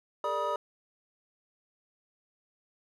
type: tone cluster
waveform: triangle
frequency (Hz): 409.2 / 456.8 / 590 / 968 / 1253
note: G#4 / A#4 / D5 / B5 / D#6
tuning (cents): -26 / -35 / +8 / -35 / +12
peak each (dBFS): -38 / -37 / -31 / -32 / -32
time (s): 0.24-0.56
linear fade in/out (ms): 2
effects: none

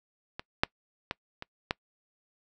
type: clicks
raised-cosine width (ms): 0.3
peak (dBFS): -20 / -6 / -14 / -22 / -11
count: 5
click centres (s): 0.395 / 0.635 / 1.111 / 1.424 / 1.709
effects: noise-tail reverb RT60 0.1 s tail -25 dB re dry

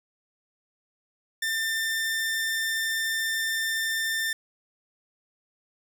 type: tone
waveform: sawtooth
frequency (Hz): 1793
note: A6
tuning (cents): +32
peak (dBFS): -22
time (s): 1.42-4.33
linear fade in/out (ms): 5
effects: none

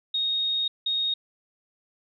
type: tone bursts at uneven times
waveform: sine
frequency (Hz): 3729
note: A#7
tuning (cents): 0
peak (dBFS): -23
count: 2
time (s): 0.14-0.68 / 0.86-1.14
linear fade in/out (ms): 5
effects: none

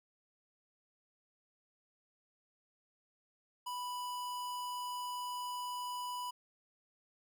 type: tone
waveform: square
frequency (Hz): 987.8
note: B5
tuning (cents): 0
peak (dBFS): -39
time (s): 3.66-6.31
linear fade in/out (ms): 10
effects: none

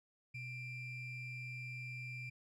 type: ring-modulated tone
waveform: triangle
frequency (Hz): 1244.5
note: D#6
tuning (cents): 0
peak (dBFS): -38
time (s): 0.34-2.3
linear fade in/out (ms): 10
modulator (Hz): 1120
effects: none

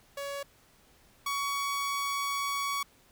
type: tone pair in turn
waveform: sawtooth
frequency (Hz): 562 / 1124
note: C#5 / C#6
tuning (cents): +24 / +24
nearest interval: octave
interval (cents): 1200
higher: second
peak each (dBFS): -31 / -26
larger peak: second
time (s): 0.17-0.43 / 1.26-2.83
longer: second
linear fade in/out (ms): 5
effects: pink hiss -62 dBFS RMS until 3.11 s

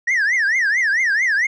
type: tone with vibrato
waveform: sine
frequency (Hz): 1835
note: A#6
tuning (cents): -28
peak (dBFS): -12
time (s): 0.07-1.47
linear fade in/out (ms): 10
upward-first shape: triangle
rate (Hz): 4.5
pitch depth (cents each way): 290
effects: tanh soft clip ceiling -14 dBFS

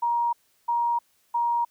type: tone bursts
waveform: sine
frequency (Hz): 945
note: A#5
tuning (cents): +23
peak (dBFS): -21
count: 3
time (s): 0.02-1.65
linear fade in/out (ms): 10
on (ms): 310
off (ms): 350
effects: white hiss -66 dBFS RMS until 1.7 s

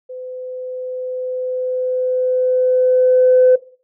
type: tone with level ramp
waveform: sine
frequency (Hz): 508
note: B4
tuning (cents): +49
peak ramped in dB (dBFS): -28 to -6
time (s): 0.09-3.56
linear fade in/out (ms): 10
effects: noise-tail reverb RT60 0.4 s tail -17 dB re dry + tanh soft clip ceiling -3 dBFS

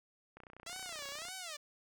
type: click train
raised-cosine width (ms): 0.5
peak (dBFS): -37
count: 29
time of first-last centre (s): 0.37-1.285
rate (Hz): 30.6
type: tone with vibrato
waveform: 5% pulse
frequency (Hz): 649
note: E5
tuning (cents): -27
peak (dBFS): -31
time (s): 0.66-1.57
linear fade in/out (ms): 10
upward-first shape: sine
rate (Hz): 1.8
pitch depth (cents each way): 270
effects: none

